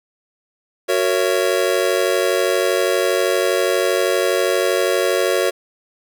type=chord; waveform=square; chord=F# dominant seventh; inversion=none; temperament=just; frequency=370 / 462.5 / 555 / 666 Hz; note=F#4 / A#4 / C#5 / E5; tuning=0 / -14 / +2 / +18 cents; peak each=-21 / -22 / -21 / -25 dBFS; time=0.88-5.51 s; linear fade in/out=20 ms; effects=none